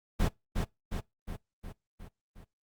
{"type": "noise with echo", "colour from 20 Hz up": "brown", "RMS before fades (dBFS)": -26, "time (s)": [0.19, 0.29], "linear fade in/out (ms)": 20, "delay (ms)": 360, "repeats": 6, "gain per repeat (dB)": -4, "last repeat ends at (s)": 2.45, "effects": ["noise-tail reverb RT60 0.2 s tail -24 dB re dry", "Opus 48 kbps"]}